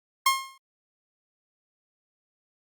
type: tone with exponential decay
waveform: sawtooth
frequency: 1070 Hz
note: C6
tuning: 38 cents sharp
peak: -12 dBFS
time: 0.26-0.58 s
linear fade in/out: 5 ms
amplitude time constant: 68 ms
effects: Opus 32 kbps